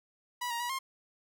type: tone with pitch steps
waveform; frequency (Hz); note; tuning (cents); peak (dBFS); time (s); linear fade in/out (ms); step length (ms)
sawtooth; 977 / 940 / 967 / 1064; B5 / A#5 / B5 / C6; -19 / +14 / -37 / +29; -29; 0.41-0.79; 10; 95
effects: none